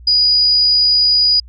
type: tone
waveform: sine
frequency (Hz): 4915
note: D#8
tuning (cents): -22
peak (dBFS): -9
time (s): 0.07-1.4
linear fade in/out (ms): 5
effects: added 60 Hz sine -35 dBFS peak until 1.48 s